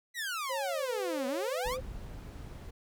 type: exponential two-way sweep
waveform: sawtooth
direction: down then up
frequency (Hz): 2014 to 243.4 to 1280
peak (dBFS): -30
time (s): 0.14-1.78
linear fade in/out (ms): 50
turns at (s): 1.27
type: tone with vibrato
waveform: sine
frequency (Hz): 526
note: C5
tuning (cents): +9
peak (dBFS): -34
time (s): 0.49-1.81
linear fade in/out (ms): 20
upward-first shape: sine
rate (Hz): 1.5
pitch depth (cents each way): 91
type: noise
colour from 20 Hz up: brown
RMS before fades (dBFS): -43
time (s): 1.65-2.71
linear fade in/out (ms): 10
effects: none